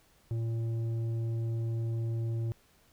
sine tone with tanh clipping, 114.5 Hz, A#2, 31 cents flat, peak -31 dBFS, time 0.31-2.52 s, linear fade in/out 0 ms, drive 8 dB, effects pink hiss -65 dBFS RMS until 2.92 s

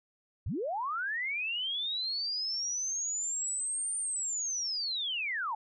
sine linear two-way sweep, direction up then down, 55 to 9040 to 812 Hz, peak -31 dBFS, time 0.46-5.55 s, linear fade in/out 5 ms, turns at 3.97 s, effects none

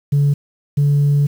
sine tone pair in turn, 143.1 / 143.91 Hz, D3 / D3, -45 / -35 cents, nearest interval unison, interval 10 cents, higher second, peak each -9 dBFS, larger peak neither, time 0.12-0.34 / 0.77-1.27 s, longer second, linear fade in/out 10 ms, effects tanh soft clip ceiling -9 dBFS + 7-bit

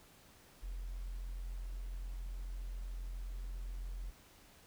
triangle tone, 43.65 Hz, F1, in tune, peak -36 dBFS, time 0.62-4.11 s, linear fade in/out 20 ms, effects tanh soft clip ceiling -37 dBFS + pink hiss -62 dBFS RMS until 4.66 s

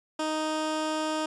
15% pulse tone, 311.1 Hz, D#4, in tune, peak -21 dBFS, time 0.19-1.26 s, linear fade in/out 5 ms, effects resampled to 22050 Hz

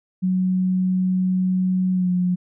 sine tone with pitch glide, 185 to 180.15 Hz, F#3 to F#3, 0 to -46 cents, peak -17 dBFS, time 0.22-2.36 s, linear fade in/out 20 ms, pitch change -46 cents, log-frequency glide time 1.93-2.1 s, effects none

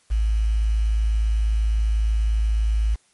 sine tone with quantisation, 54.1 Hz, A1, 29 cents flat, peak -17 dBFS, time 0.1-2.96 s, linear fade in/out 20 ms, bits 7, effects white hiss -61 dBFS RMS until 3.13 s + MP3 48 kbps

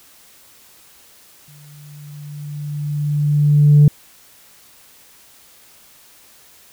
sine tone with exponential growth, 147.1 Hz, D3, 3 cents sharp, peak -3 dBFS, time 1.48-3.88 s, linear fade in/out 2 ms, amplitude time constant 520 ms, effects tanh soft clip ceiling -3 dBFS + white hiss -48 dBFS RMS until 6.72 s

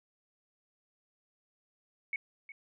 sine tone with echo, 2216 Hz, C#7, 1 cent flat, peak -31 dBFS, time 2.13-2.16 s, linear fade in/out 2 ms, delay 360 ms, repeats 1, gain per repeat -14 dB, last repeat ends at 2.52 s, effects none

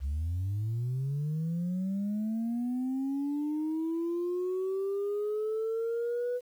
sine linear sweep, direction up, 65.2 to 496.3 Hz, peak -27 dBFS, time 0-6.41 s, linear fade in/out 50 ms, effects tanh soft clip ceiling -27 dBFS + 10-bit

